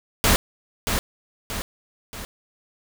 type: noise with echo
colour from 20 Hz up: pink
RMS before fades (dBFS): -17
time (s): 0.24-0.36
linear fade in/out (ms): 0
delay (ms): 630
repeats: 3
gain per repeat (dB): -6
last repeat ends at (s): 2.25
effects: none